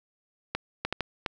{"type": "clicks", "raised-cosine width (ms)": 0.3, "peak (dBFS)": -12, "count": 5, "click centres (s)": [0.55, 0.85, 0.926, 1.007, 1.262], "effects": []}